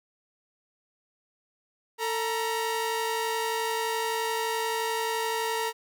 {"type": "tone pair together", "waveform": "sawtooth", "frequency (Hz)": [447.7, 947], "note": ["A4", "A#5"], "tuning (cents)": [30, 27], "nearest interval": "octave + minor second", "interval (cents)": 1297, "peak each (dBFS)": -26, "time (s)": [1.98, 5.73], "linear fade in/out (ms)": 50, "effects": []}